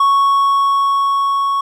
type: tone with level ramp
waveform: triangle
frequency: 1108.7 Hz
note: C#6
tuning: in tune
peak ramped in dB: -7 to -12 dBFS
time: 0-1.61 s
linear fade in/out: 5 ms
effects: none